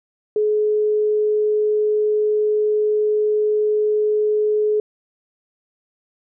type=tone; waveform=sine; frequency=424.2 Hz; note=G#4; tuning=37 cents sharp; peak=-15 dBFS; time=0.36-4.8 s; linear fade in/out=2 ms; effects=none